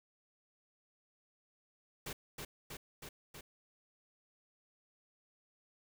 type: noise with echo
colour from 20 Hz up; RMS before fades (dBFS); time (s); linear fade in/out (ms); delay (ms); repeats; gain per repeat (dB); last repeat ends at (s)
pink; -43; 2.06-2.13; 5; 320; 4; -2; 3.41
effects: none